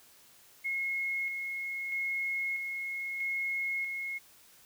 sine tone with tremolo, 2165 Hz, C#7, 41 cents flat, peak -30 dBFS, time 0.64-4.19 s, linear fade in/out 20 ms, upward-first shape square, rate 0.78 Hz, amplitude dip 35%, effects white hiss -59 dBFS RMS until 4.65 s

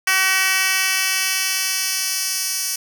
10% pulse tone with high-pass filter sweep, 378.9 Hz, F#4, 41 cents sharp, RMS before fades -20 dBFS, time 0.07-2.76 s, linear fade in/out 5 ms, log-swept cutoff 1800 to 5900 Hz, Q 1, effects 7-bit

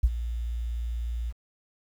sine tone with ADSR envelope, 58.27 Hz, A#1, in tune, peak -14 dBFS, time 0.03-1.33 s, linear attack 11 ms, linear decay 44 ms, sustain -14 dB, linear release 38 ms, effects 9-bit

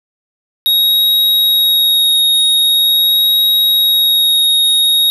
square tone with vibrato, 3773 Hz, A#7, 20 cents sharp, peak -9 dBFS, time 0.66-5.1 s, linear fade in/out 0 ms, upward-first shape sine, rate 0.44 Hz, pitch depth 11 cents each way, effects none

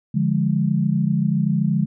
sine chord, D diminished, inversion none, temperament equal, 146.83 / 174.61 / 207.7 Hz, D3 / F3 / Ab3, 0 / 0 / 0 cents, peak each -21 dBFS, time 0.14-1.86 s, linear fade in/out 10 ms, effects none

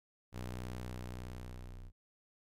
sawtooth ring-modulated tone, 61.7 Hz, B1, 1 cent flat, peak -35 dBFS, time 0.32-1.92 s, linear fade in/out 50 ms, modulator 30.7 Hz, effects MP3 96 kbps

